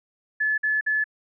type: tone bursts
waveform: sine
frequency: 1724 Hz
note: A6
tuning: 36 cents flat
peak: -20 dBFS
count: 3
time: 0.4-1.042 s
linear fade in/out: 10 ms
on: 180 ms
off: 51 ms
effects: none